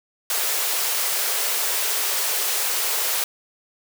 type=high-pass noise; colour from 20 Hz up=white; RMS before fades=-23 dBFS; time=0.3-3.24 s; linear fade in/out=2 ms; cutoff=370 Hz; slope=96 dB/octave; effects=none